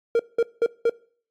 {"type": "tone bursts", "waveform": "triangle", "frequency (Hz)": 464.7, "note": "A#4", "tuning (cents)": -5, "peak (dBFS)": -14, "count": 4, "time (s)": [0.15, 0.896], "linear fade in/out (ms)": 2, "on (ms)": 44, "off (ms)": 190, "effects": ["noise-tail reverb RT60 0.5 s tail -23 dB re dry", "AAC 64 kbps"]}